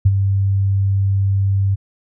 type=tone with ADSR envelope; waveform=sine; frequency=98 Hz; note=G2; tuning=in tune; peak=-6 dBFS; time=0.05-1.76 s; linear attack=11 ms; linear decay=41 ms; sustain=-7 dB; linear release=22 ms; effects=none